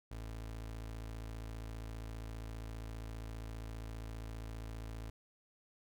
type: tone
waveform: 30% pulse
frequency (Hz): 55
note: A1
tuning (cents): 0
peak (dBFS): -40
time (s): 0.11-5.1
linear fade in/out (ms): 5
effects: none